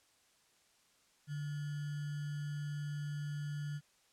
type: tone with sample-and-hold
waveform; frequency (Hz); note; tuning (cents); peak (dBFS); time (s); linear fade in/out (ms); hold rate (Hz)
sine; 146.83; D3; 0; -37; 1.27-3.81; 50; 1575
effects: white hiss -70 dBFS RMS until 4.12 s + low-pass 9000 Hz 12 dB/octave